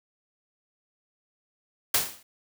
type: noise with exponential decay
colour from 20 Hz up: white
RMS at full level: -19 dBFS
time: 1.94-2.23 s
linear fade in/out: 5 ms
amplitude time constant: 63 ms
effects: none